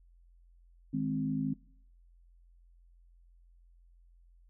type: chord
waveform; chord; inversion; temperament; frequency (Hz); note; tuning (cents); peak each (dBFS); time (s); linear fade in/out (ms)
sine; Ab major; second; equal; 155.56 / 207.7 / 261.6; Eb3 / Ab3 / C4; 0 / 0 / 0; -35 / -36 / -32; 0.93-1.54; 10
effects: noise-tail reverb RT60 0.6 s tail -22 dB re dry + added 43 Hz sine -58 dBFS peak until 4.49 s